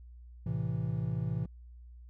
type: chord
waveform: triangle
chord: A minor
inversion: none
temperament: equal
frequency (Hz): 110 / 130.81 / 164.81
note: A2 / C3 / E3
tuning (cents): 0 / 0 / 0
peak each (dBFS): -33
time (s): 0.46-1.46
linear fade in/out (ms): 5
effects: added 60 Hz sine -48 dBFS peak until 2.09 s